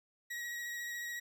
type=tone with vibrato; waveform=40% pulse; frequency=1906 Hz; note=A#6; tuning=38 cents sharp; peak=-38 dBFS; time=0.3-1.2 s; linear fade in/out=10 ms; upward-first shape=triangle; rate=14 Hz; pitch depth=18 cents each way; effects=none